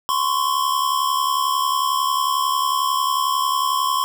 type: tone pair together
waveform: square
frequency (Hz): 1032.9 / 1104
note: C6 / C#6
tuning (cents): -23 / -7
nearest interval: minor second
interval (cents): 116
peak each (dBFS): -21 / -22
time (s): 0.09-4.04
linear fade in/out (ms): 0
effects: none